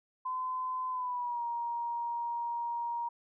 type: tone with pitch glide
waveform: sine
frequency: 1022 to 942.6 Hz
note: C6 to A#5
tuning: -41 to +19 cents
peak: -32 dBFS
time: 0.25-3.09 s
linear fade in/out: 10 ms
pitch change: -140 cents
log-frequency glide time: 0.9-1.44 s
effects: none